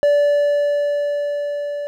triangle tone with level ramp, 580 Hz, D5, 22 cents flat, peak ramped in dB -9 to -21 dBFS, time 0.03-1.87 s, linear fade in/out 0 ms, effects none

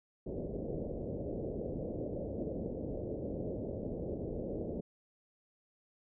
white low-pass noise, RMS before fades -39 dBFS, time 0.26-4.81 s, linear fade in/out 10 ms, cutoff 570 Hz, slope 48 dB/octave, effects none

